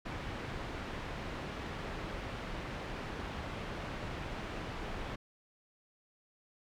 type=low-pass noise; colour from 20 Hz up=pink; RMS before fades=-41 dBFS; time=0.05-5.16 s; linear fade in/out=10 ms; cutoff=2700 Hz; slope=12 dB/octave; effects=none